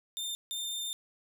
sawtooth tone bursts at uneven times, 3607 Hz, A7, 42 cents sharp, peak -31 dBFS, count 2, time 0.17-0.35 / 0.51-0.93 s, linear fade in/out 0 ms, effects none

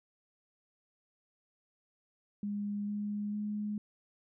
sine tone with pitch steps, 204.8 / 206.9 / 209.1 Hz, G#3 / G#3 / G#3, -24 / -6 / +12 cents, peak -33 dBFS, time 2.43-3.78 s, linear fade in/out 2 ms, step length 450 ms, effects none

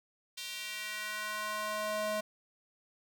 square tone with high-pass filter sweep, 212.3 Hz, G#3, 38 cents sharp, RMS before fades -37 dBFS, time 0.37-2.21 s, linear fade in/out 10 ms, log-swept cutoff 3400 to 510 Hz, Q 1.6, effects none

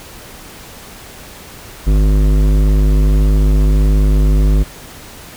sine tone with hard clipping, 50.8 Hz, G#1, 38 cents flat, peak -10 dBFS, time 1.86-4.64 s, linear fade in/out 20 ms, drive 14 dB, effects pink hiss -35 dBFS RMS until 5.36 s

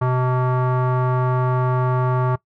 square tone with low-pass filter, 126.9 Hz, B2, 47 cents sharp, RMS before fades -19 dBFS, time 0.01-2.36 s, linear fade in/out 10 ms, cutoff 1100 Hz, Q 3.5, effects noise-tail reverb RT60 0.1 s tail -20 dB re dry

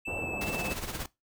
triangle tone with vibrato, 2637 Hz, E7, in tune, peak -33 dBFS, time 0.05-0.74 s, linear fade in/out 10 ms, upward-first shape sine, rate 2.8 Hz, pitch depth 13 cents each way
white low-pass noise, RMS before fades -37 dBFS, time 0.07-0.73 s, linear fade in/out 10 ms, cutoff 770 Hz, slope 24 dB/octave
pink noise with tremolo, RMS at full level -34 dBFS, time 0.41-1.06 s, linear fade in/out 2 ms, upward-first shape sine, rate 17 Hz, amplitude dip 65%
effects noise-tail reverb RT60 0.2 s tail -20 dB re dry

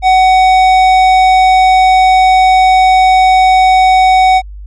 triangle tone with tanh clipping, 750 Hz, F#5, 23 cents sharp, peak -6 dBFS, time 0.02-4.42 s, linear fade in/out 50 ms, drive 17 dB, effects added 50 Hz sine -25 dBFS peak until 4.66 s

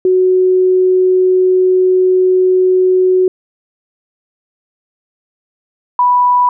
sine tone pair in turn, 370 / 985.2 Hz, F#4 / B5, 0 / -5 cents, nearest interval octave + perfect fourth, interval 1695 cents, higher second, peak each -7 dBFS, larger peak neither, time 0.05-3.28 / 5.99-6.49 s, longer first, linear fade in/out 2 ms, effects none

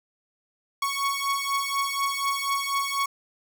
sawtooth beating tone pair, 1108 / 1112.1 Hz, C#6 / C#6, -1 / +5 cents, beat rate 4.1 Hz, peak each -24 dBFS, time 0.82-3.06 s, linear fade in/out 5 ms, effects none

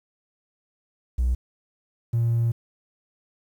triangle tone pair in turn, 61.74 / 116.55 Hz, B1 / A#2, 0 / 0 cents, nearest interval major seventh, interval 1100 cents, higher second, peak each -16 dBFS, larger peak neither, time 1.18-1.35 / 2.13-2.52 s, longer second, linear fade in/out 10 ms, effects tanh soft clip ceiling -15 dBFS + 9-bit

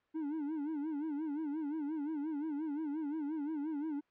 triangle tone with vibrato, 301.6 Hz, D4, 46 cents sharp, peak -33 dBFS, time 0.14-4.01 s, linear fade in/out 20 ms, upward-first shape sine, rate 5.7 Hz, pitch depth 120 cents each way, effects white hiss -75 dBFS RMS until 4.1 s + low-pass 2000 Hz 12 dB/octave

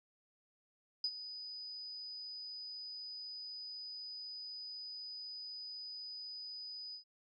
sine tone with ADSR envelope, 4978 Hz, D#8, in tune, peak -31 dBFS, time 1.04-7.04 s, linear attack 3 ms, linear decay 57 ms, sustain -13 dB, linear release 100 ms, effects none

